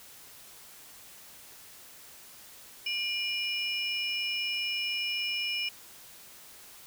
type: tone cluster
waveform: sine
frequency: 2404 / 2909 / 5280 Hz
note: D7 / F#7 / E8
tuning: +40 / -30 / +2 cents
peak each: -33 / -33 / -36 dBFS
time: 2.86-5.69 s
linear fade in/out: 5 ms
effects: white hiss -51 dBFS RMS until 6.86 s